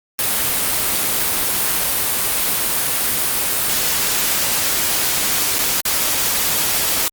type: noise with dropouts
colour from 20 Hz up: white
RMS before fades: -18 dBFS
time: 0.19-7.08 s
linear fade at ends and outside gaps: 0 ms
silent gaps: 5.584-5.59 / 5.805-5.853 s
effects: Opus 32 kbps